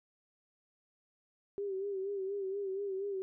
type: tone with vibrato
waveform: sine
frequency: 392.3 Hz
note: G4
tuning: 1 cent sharp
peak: -34 dBFS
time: 1.58-3.22 s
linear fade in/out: 0 ms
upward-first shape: sine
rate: 4.2 Hz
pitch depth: 63 cents each way
effects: none